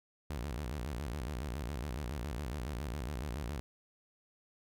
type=tone with vibrato; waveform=sawtooth; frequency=66 Hz; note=C2; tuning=16 cents sharp; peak=-33 dBFS; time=0.3-3.6 s; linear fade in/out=0 ms; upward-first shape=square; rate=7.2 Hz; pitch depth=220 cents each way; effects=none